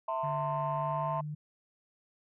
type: chord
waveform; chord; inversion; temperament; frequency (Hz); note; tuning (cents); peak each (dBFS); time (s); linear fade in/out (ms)
sine; A minor; second; equal with one note detuned; 659.3 / 902.1 / 1046.5; E5 / A5 / C6; 0 / +43 / 0; -34; 0.08-1.21; 5
type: tone with pitch glide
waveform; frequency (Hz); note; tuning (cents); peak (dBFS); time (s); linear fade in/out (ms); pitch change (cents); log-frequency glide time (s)
sine; 146.83 to 150.52; D3 to D3; 0 to +43; -35; 0.23-1.35; 10; +43; 0.72-1.09
effects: tanh soft clip ceiling -23 dBFS